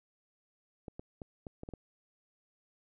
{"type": "clicks", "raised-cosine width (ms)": 2, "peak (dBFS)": -29, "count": 7, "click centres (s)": [0.882, 0.995, 1.218, 1.468, 1.634, 1.689, 1.737], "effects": []}